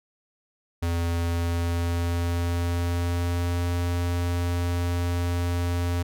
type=tone with pitch glide; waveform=square; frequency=85 to 87.24 Hz; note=F2 to F2; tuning=-46 to -1 cents; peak=-24 dBFS; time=0.82-6.03 s; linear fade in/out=10 ms; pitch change=+45 cents; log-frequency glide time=1.09-3.68 s; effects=none